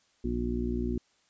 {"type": "harmonic tone", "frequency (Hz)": 59.9, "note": "A#1", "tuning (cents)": 48, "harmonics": [1, 2, 3, 4, 5, 6], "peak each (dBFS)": [-33, -39, -41, -32, -39, -35], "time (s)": [0.24, 0.98], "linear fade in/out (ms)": 5, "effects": ["white hiss -68 dBFS RMS until 1.29 s", "resampled to 16000 Hz"]}